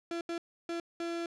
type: tone bursts at uneven times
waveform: 35% pulse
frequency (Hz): 338.5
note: E4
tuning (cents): +46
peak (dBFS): -32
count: 4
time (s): 0.11-0.21 / 0.29-0.38 / 0.69-0.8 / 1-1.26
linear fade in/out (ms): 2
effects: low-pass 6000 Hz 12 dB/octave